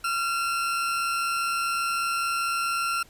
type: tone pair together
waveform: 40% pulse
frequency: 1372 / 2599 Hz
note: F6 / E7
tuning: -31 / -25 cents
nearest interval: major seventh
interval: 1106 cents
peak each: -24 / -34 dBFS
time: 0.04-3.03 s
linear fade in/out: 5 ms
effects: pink hiss -55 dBFS RMS until 3.09 s + resampled to 32000 Hz